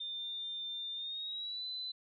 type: tone with pitch glide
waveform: sine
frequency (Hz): 3599 to 4016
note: A7 to B7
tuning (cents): +38 to +28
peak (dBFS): -38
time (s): 0-1.92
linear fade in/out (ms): 10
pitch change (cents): +190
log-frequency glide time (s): 0.94-1.66
effects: none